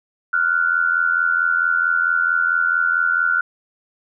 sine tone pair together, 1396.9 / 1481.4 Hz, F6 / F#6, 0 / +2 cents, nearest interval minor second, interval 102 cents, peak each -18 dBFS, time 0.33-3.41 s, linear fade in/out 5 ms, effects none

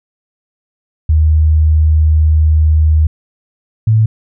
sine tone pair in turn, 77.78 / 110 Hz, D#2 / A2, 0 / 0 cents, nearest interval tritone, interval 600 cents, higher second, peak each -6 dBFS, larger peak neither, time 1.09-3.07 / 3.87-4.06 s, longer first, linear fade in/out 5 ms, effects none

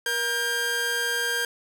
sawtooth tone pair together, 474 / 1598 Hz, A#4 / G6, +29 / +33 cents, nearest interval octave + major sixth, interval 2104 cents, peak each -28 / -21 dBFS, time 0.06-1.45 s, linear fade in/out 2 ms, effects none

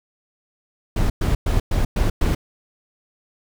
brown noise bursts, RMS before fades -18 dBFS, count 6, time 0.96-2.35 s, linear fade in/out 5 ms, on 140 ms, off 110 ms, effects none

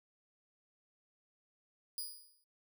5% pulse tone with exponential decay, 4915 Hz, D#8, 22 cents flat, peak -29 dBFS, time 1.98-2.44 s, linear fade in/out 1 ms, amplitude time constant 100 ms, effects noise-tail reverb RT60 0.2 s tail -26 dB re dry

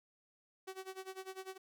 sawtooth tone with tremolo, 379.3 Hz, F#4, 43 cents sharp, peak -38 dBFS, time 0.67-1.58 s, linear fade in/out 10 ms, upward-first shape sine, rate 10 Hz, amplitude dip 90%, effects none

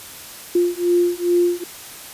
sine beating tone pair, 349.2 / 351.6 Hz, F4 / F4, 0 / +12 cents, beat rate 2.4 Hz, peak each -18 dBFS, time 0.55-1.64 s, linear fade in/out 5 ms, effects white hiss -37 dBFS RMS until 2.13 s + resampled to 32000 Hz

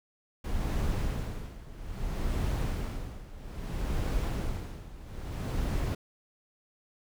brown noise with tremolo, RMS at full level -29 dBFS, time 0.44-5.95 s, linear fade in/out 5 ms, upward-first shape sine, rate 0.61 Hz, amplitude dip 85%, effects none

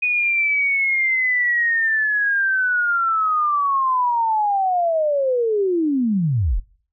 sine linear sweep, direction down, 2484 to 30.87 Hz, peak -16 dBFS, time 0.02-6.6 s, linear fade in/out 10 ms, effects noise-tail reverb RT60 0.5 s tail -23 dB re dry

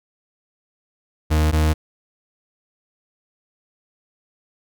40% pulse tone pair in turn, 77.2 / 77.78 Hz, D#2 / D#2, -13 / 0 cents, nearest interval unison, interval 13 cents, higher second, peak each -14 dBFS, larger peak neither, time 1.3-1.52 / 1.52-1.74 s, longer neither, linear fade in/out 20 ms, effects none

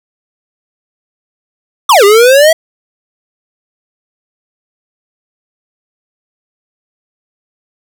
square exponential two-way sweep, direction down then up, 1236 to 392 to 661 Hz, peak -3 dBFS, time 1.89-2.53 s, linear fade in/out 5 ms, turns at 2.04 s, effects none

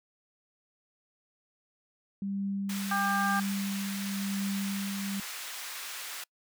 sine tone with tremolo, 197.6 Hz, G3, 14 cents sharp, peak -29 dBFS, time 2.22-5.2 s, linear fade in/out 2 ms, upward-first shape triangle, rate 1 Hz, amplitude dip 40%
pink high-pass noise, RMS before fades -40 dBFS, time 2.69-6.24 s, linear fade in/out 5 ms, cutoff 1400 Hz, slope 12 dB/octave
harmonic tone, 398.4 Hz, G4, 28 cents sharp, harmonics 2 / 3 / 4, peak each -31 / -31 / -31 dBFS, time 2.91-3.4 s, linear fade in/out 5 ms
effects noise-tail reverb RT60 0.1 s tail -26 dB re dry

